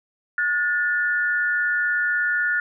sine tone pair together, 1443.7 / 1760 Hz, F#6 / A6, -43 / 0 cents, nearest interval minor third, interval 343 cents, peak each -21 / -23 dBFS, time 0.38-2.6 s, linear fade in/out 2 ms, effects none

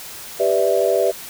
sine chord, E minor seventh, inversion first, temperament equal, 392 / 493.9 / 587.3 / 659.3 Hz, G4 / B4 / D5 / E5, 0 / 0 / 0 / 0 cents, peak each -20 dBFS, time 0.39-1.12 s, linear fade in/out 20 ms, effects white hiss -35 dBFS RMS until 1.29 s

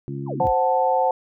harmonic tone, 69.3 Hz, C#2, in tune, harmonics 2 / 3 / 4 / 5, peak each -29 / -36 / -35 / -34 dBFS, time 0.08-0.47 s, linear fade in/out 0 ms
sine exponential sweep, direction down, 1154 to 34.3 Hz, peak -27 dBFS, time 0.26-0.54 s, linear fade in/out 50 ms
sine chord, F# diminished, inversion second, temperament equal, 523.3 / 740 / 880 Hz, C5 / F#5 / A5, 0 / 0 / 0 cents, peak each -21 dBFS, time 0.4-1.11 s, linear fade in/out 2 ms
effects none

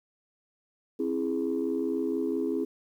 sine chord, C augmented, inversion none, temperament equal with one note detuned, 265 / 329.6 / 415.3 Hz, C4 / E4 / G#4, +22 / 0 / 0 cents, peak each -30 dBFS, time 0.99-2.65 s, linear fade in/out 10 ms, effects tanh soft clip ceiling -19 dBFS + 10-bit

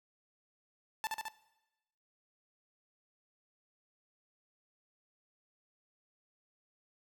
sawtooth tone with echo, 880 Hz, A5, in tune, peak -29 dBFS, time 1.04-1.07 s, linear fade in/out 0 ms, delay 71 ms, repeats 3, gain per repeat -2 dB, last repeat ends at 1.283 s, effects noise-tail reverb RT60 1.0 s tail -18 dB re dry

